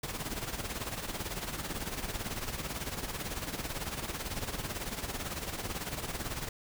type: noise with tremolo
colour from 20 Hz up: pink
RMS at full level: -35 dBFS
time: 0.03-6.49 s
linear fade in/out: 5 ms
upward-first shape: sine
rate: 18 Hz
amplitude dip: 65%
effects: none